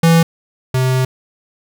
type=tone pair in turn; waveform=square; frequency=165.8 / 129.31 Hz; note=E3 / C3; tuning=+10 / -20 cents; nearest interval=major third; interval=430 cents; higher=first; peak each=-8 / -13 dBFS; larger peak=first; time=0.03-0.23 / 0.74-1.05 s; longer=second; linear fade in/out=5 ms; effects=none